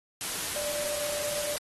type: tone in noise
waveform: sine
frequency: 590 Hz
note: D5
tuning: 8 cents sharp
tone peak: -33 dBFS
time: 0.56-1.56 s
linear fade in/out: 0 ms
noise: white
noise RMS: -33 dBFS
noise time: 0.21-1.58 s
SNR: -3 dB
effects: AAC 32 kbps